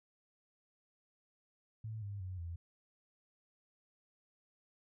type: tone with pitch steps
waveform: sine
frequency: 110 / 100.87 / 92.5 / 84.82 Hz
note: A2 / G2 / F#2 / E2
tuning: 0 / +50 / 0 / +50 cents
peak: -40 dBFS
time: 1.84-2.56 s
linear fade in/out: 5 ms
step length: 180 ms
effects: none